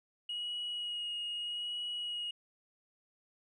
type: tone with vibrato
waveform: sine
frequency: 2893 Hz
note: F#7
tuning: 40 cents flat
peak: -34 dBFS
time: 0.29-2.31 s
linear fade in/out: 5 ms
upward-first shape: sine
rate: 0.8 Hz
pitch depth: 14 cents each way
effects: tanh soft clip ceiling -33 dBFS